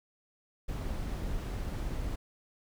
brown noise, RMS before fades -35 dBFS, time 0.68-2.16 s, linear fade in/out 10 ms, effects none

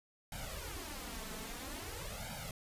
pink noise with flanger, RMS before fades -44 dBFS, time 0.32-2.51 s, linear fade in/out 2 ms, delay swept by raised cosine 1.3 to 4.6 ms, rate 0.5 Hz, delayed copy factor +0.9, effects resampled to 32000 Hz

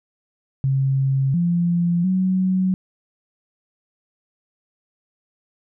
sine tone with pitch steps, 135 / 172.7 / 186.6 Hz, C#3 / F3 / F#3, -45 / -19 / +15 cents, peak -16 dBFS, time 0.64-2.74 s, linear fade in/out 0 ms, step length 700 ms, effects none

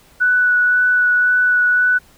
sine tone with vibrato, 1480 Hz, F#6, in tune, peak -11 dBFS, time 0.2-1.99 s, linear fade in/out 20 ms, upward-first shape sine, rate 1.9 Hz, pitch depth 11 cents each way, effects pink hiss -50 dBFS RMS until 2.17 s

